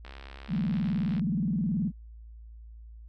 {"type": "click train", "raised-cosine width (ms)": 0.3, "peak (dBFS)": -29, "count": 79, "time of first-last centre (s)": [0.05, 1.195], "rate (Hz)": 68.1}
{"type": "tone with vibrato", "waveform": "sine", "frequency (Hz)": 187.7, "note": "F#3", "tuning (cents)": 25, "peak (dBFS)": -25, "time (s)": [0.48, 1.92], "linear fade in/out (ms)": 50, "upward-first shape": "square", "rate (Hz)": 19, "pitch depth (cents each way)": 240}
{"effects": ["added 56 Hz sine -44 dBFS peak until 3.08 s", "AAC 64 kbps"]}